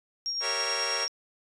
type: tone with tremolo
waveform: sine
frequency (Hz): 5580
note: F8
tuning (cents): -2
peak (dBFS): -27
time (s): 0.26-1.08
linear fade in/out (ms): 0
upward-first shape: triangle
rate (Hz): 9.3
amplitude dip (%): 40
type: chord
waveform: 10% pulse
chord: G diminished seventh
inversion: none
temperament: equal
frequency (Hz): 392 / 466.2 / 554.4 / 659.3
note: G4 / Bb4 / Db5 / Fb5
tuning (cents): 0 / 0 / 0 / 0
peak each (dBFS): -31 / -26 / -26 / -29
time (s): 0.4-1.08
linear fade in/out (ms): 50
effects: resampled to 24000 Hz